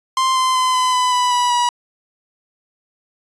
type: tone with pitch steps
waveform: 45% pulse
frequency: 1046.5 / 1035.1 / 1023.8 / 1012.6 / 1001.6 / 990.6 / 979.8 / 969.1 Hz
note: C6 / C6 / C6 / B5 / B5 / B5 / B5 / B5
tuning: 0 / -19 / -38 / +43 / +24 / +5 / -14 / -33 cents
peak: -14 dBFS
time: 0.17-1.69 s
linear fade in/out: 2 ms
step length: 190 ms
effects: resampled to 22050 Hz